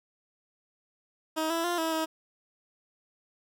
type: tone with pitch steps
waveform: 15% pulse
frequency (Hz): 316.4 / 331.9 / 349 / 324 / 319.3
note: D#4 / E4 / F4 / E4 / D#4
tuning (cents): +29 / +12 / -1 / -30 / +45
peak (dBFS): -21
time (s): 1.36-2.06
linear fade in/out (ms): 20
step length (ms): 140
effects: none